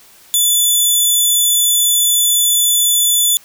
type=tone; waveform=10% pulse; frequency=3482 Hz; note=A7; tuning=19 cents flat; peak=-3 dBFS; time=0.34-3.37 s; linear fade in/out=0 ms; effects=white hiss -45 dBFS RMS until 3.44 s